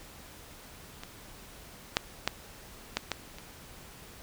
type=clicks; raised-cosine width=0.2 ms; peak=-23 / -6 / -8 / -10 / -12 / -26 dBFS; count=6; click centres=1.035 / 1.969 / 2.276 / 2.97 / 3.117 / 3.385 s; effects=pink hiss -50 dBFS RMS until 4.22 s